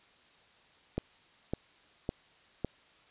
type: click train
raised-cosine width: 2 ms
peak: -18 dBFS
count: 4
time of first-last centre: 0.98-2.647 s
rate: 1.8 Hz
effects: white hiss -62 dBFS RMS until 3.1 s + resampled to 8000 Hz